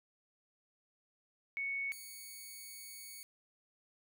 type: tone pair in turn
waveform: sine / 5% pulse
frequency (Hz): 2217 / 2230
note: C#7 / C#7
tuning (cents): 0 / +10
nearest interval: unison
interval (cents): 10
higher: second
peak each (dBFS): -35 / -38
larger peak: first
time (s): 1.57-1.92 / 1.92-3.23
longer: second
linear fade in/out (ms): 0
effects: none